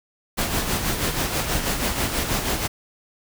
pink noise with tremolo, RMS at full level -22 dBFS, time 0.37-2.68 s, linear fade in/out 20 ms, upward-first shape sine, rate 6.2 Hz, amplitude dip 50%, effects none

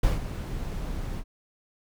brown noise with ADSR envelope, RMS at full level -20 dBFS, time 0.03-1.24 s, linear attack 6 ms, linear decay 150 ms, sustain -12 dB, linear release 61 ms, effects none

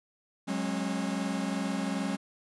45% pulse chord, F# suspended second, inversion none, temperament equal with one note detuned, 185 / 207.7 / 270.9 Hz, F#3 / G#3 / C#4, 0 / 0 / -40 cents, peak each -34 dBFS, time 0.47-2.17 s, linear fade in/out 20 ms, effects resampled to 24000 Hz

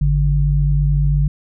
sine tone pair together, 51.42 / 145.3 Hz, G#1 / D3, -17 / -18 cents, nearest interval octave + tritone, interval 1799 cents, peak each -15 dBFS, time 0.01-1.28 s, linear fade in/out 5 ms, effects none

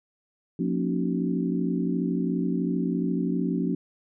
sine tone cluster, 178.5 / 232.3 / 275.1 / 307.2 / 373.8 Hz, F3 / A#3 / C#4 / D#4 / F#4, +38 / -6 / -13 / -22 / +18 cents, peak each -27 / -30 / -29 / -33 / -34 dBFS, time 0.59-3.75 s, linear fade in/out 5 ms, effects none

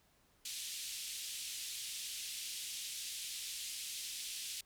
pink band-pass noise, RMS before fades -44 dBFS, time 0.45-4.61 s, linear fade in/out 5 ms, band 2900 to 12000 Hz, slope 24 dB/octave, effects pink hiss -71 dBFS RMS until 4.65 s

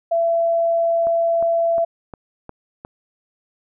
sine tone, 671 Hz, E5, 31 cents sharp, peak -15 dBFS, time 0.11-1.85 s, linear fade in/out 10 ms
click train, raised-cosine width 1 ms, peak -20 dBFS, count 6, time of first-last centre 1.07-2.849 s, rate 2.81 Hz
effects none

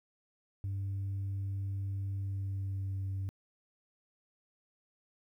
sine tone with pitch glide, 98 to 96.54 Hz, G2 to G2, 0 to -26 cents, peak -31 dBFS, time 0.64-3.29 s, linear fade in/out 0 ms, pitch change -26 cents, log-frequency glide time 2.21-3.03 s, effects tanh soft clip ceiling -32 dBFS + 12-bit

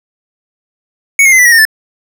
square tone with pitch steps, 2224 / 2138 / 2056 / 1976.8 / 1900.6 / 1827.4 / 1757.1 Hz, C#7 / C7 / C7 / B6 / A#6 / A#6 / A6, +5 / +37 / -31 / +1 / +33 / -35 / -3 cents, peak -4 dBFS, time 1.19-1.652 s, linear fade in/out 2 ms, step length 66 ms, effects none

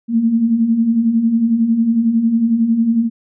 sine beating tone pair, 220 / 231 Hz, A3 / A#3, 0 / -16 cents, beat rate 11 Hz, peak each -20 / -12 dBFS, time 0.08-3.1 s, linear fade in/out 50 ms, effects none

